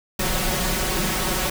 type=noise with comb filter; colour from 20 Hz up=pink; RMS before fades=-23 dBFS; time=0.19-1.5 s; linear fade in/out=5 ms; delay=5.4 ms; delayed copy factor=+1; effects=none